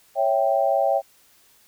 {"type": "chord", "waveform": "sine", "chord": "C# diminished", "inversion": "none", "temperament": "equal", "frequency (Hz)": [554.4, 659.3, 784], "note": ["C#5", "E5", "G5"], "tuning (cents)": [0, 0, 0], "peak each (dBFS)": -22, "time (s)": [0.15, 1.02], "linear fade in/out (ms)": 50, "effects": ["white hiss -57 dBFS RMS until 1.67 s"]}